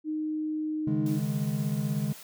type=tone; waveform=sine; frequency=309 Hz; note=D#4; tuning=12 cents flat; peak=-28 dBFS; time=0.04-1.2 s; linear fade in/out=50 ms
type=chord; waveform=triangle; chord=C# suspended second; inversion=none; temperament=equal with one note detuned; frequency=138.59 / 154.85 / 207.7 Hz; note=C#3 / D#3 / G#3; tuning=0 / -8 / 0 cents; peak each=-29 dBFS; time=0.87-2.13 s; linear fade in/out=5 ms
type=high-pass noise; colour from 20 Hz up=white; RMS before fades=-47 dBFS; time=1.06-2.23 s; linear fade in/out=2 ms; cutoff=130 Hz; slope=48 dB/octave
effects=none